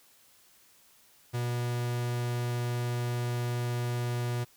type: tone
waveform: 45% pulse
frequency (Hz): 121.1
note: B2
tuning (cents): -34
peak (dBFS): -29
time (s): 1.33-4.45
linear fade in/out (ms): 20
effects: white hiss -61 dBFS RMS until 4.56 s